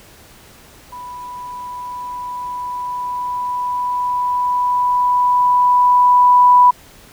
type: tone with level ramp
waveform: sine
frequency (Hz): 987.8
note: B5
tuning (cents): 0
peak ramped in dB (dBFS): -29 to -5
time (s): 0.92-6.71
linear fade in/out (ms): 10
effects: pink hiss -44 dBFS RMS until 7.12 s